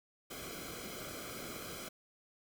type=noise with comb filter; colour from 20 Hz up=pink; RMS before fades=-45 dBFS; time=0.3-1.89 s; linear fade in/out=10 ms; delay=1.1 ms; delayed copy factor=-0.8; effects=none